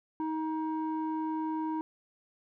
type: tone with low-pass filter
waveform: square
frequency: 315.5 Hz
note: D#4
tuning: 24 cents sharp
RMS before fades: -33 dBFS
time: 0.2-1.81 s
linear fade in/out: 0 ms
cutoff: 810 Hz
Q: 3.9
effects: none